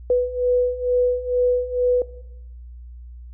sine beating tone pair, 493.9 / 496.1 Hz, B4 / B4, 0 / +8 cents, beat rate 2.2 Hz, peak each -21 / -18 dBFS, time 0.1-2.02 s, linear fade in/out 2 ms, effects noise-tail reverb RT60 0.9 s tail -18 dB re dry + added 60 Hz sine -36 dBFS peak until 3.33 s

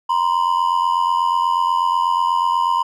triangle ring-modulated tone, 987.8 Hz, B5, in tune, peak -10 dBFS, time 0.09-2.83 s, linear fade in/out 10 ms, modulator 44.1 Hz, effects none

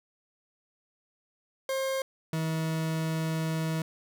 40% pulse tone pair in turn, 533 / 160.3 Hz, C5 / E3, +32 / -48 cents, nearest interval octave + major sixth, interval 2080 cents, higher first, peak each -27 dBFS, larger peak neither, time 1.69-2.02 / 2.33-3.82 s, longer second, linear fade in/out 2 ms, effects none

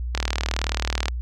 click train, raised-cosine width 0.2 ms, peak -6 dBFS, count 37, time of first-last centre 0.15-1.083 s, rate 38.6 Hz, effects added 60 Hz sine -25 dBFS peak until 1.21 s

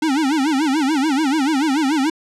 square tone with vibrato, 290 Hz, D4, 22 cents flat, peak -16 dBFS, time 0.02-2.1 s, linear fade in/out 5 ms, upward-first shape sine, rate 6.9 Hz, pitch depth 190 cents each way, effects low-pass 8000 Hz 12 dB/octave

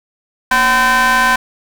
35% pulse ring-modulated tone, 261.6 Hz, C4, in tune, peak -5 dBFS, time 0.51-1.36 s, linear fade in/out 5 ms, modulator 1280 Hz, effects none

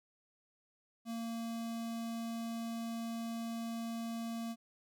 square tone with notch filter, 229.7 Hz, A#3, 25 cents flat, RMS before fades -40 dBFS, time 1.05-4.56 s, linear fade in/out 50 ms, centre 1800 Hz, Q 1.8, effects none

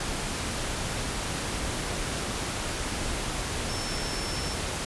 sine tone in noise, 5380 Hz, E8, 34 cents sharp, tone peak -37 dBFS, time 3.69-4.54 s, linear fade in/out 5 ms, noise pink, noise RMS -31 dBFS, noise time 0-4.85 s, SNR -9 dB, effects resampled to 24000 Hz

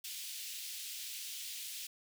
pink high-pass noise, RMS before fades -44 dBFS, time 0.04-1.87 s, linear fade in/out 5 ms, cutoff 2800 Hz, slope 24 dB/octave, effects none

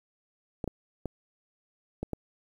clicks, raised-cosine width 2 ms, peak -19 dBFS, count 5, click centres 0.642 / 0.677 / 1.057 / 2.03 / 2.133 s, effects 9-bit

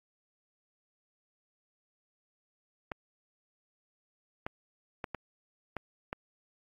clicks, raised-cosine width 0.5 ms, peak -20 dBFS, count 6, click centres 2.918 / 4.465 / 5.042 / 5.147 / 5.767 / 6.129 s, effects AAC 64 kbps

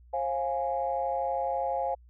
sine chord, F minor, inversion second, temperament equal with one note detuned, 535.2 / 698.5 / 830.6 Hz, C5 / F5 / Ab5, +39 / 0 / 0 cents, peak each -31 dBFS, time 0.13-1.95 s, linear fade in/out 10 ms, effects tanh soft clip ceiling -17 dBFS + added 60 Hz sine -52 dBFS peak until 2.09 s

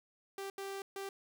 sawtooth tone bursts at uneven times, 392 Hz, G4, in tune, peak -36 dBFS, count 3, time 0.38-0.5 / 0.58-0.82 / 0.96-1.09 s, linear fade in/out 2 ms, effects 11-bit

